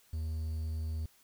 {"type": "tone with quantisation", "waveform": "triangle", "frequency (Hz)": 79.2, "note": "D#2", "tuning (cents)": 31, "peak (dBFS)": -31, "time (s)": [0.13, 1.06], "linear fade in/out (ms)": 5, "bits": 10, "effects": ["white hiss -65 dBFS RMS until 1.23 s"]}